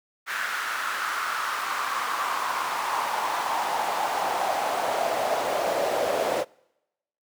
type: noise with high-pass filter sweep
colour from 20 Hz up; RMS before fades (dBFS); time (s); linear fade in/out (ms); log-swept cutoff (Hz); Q
brown; -27; 0.26-6.45; 50; 1500 to 550; 3.5
effects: noise-tail reverb RT60 0.9 s tail -26 dB re dry